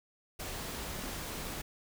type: noise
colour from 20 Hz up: pink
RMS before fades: -40 dBFS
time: 0.39-1.62 s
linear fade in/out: 10 ms
effects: none